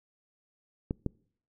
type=clicks; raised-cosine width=3 ms; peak=-17 dBFS; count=2; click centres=0.909 / 1.063 s; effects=noise-tail reverb RT60 0.6 s tail -26 dB re dry